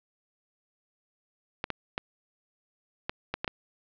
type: clicks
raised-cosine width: 0.3 ms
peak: -13 dBFS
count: 7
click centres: 1.641 / 1.703 / 1.979 / 3.095 / 3.34 / 3.445 / 3.478 s
effects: low-pass 4000 Hz 12 dB/octave